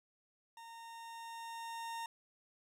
40% pulse tone with level ramp, 920 Hz, A#5, 23 cents flat, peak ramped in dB -50 to -39 dBFS, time 0.57-2.06 s, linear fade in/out 2 ms, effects low-pass 12000 Hz 12 dB/octave + 13-bit

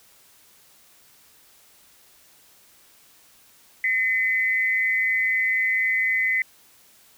sine tone with amplitude modulation, 2031 Hz, B6, 48 cents sharp, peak -16 dBFS, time 3.84-6.42 s, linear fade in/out 2 ms, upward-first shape sine, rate 208 Hz, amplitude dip 70%, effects white hiss -55 dBFS RMS until 7.17 s

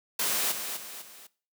white noise with echo, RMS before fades -28 dBFS, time 0.19-0.52 s, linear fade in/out 5 ms, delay 250 ms, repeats 3, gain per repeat -7 dB, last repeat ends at 1.27 s, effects noise-tail reverb RT60 0.4 s tail -20 dB re dry + high-pass 200 Hz 12 dB/octave

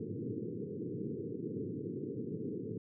white band-pass noise, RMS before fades -40 dBFS, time 0-2.78 s, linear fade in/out 5 ms, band 100 to 460 Hz, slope 96 dB/octave, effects none

